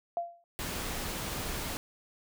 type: tone with exponential decay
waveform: sine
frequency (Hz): 688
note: F5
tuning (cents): -26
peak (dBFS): -26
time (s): 0.17-0.44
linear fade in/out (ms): 1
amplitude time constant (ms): 57
type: noise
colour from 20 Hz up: pink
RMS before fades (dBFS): -36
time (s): 0.59-1.77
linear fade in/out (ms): 0
effects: none